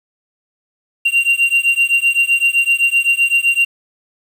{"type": "beating tone pair", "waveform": "triangle", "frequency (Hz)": [2763, 2770.8], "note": ["F7", "F7"], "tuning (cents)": [-19, -14], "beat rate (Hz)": 7.8, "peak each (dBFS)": -13, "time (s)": [1.05, 3.65], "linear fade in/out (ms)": 10, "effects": ["7-bit"]}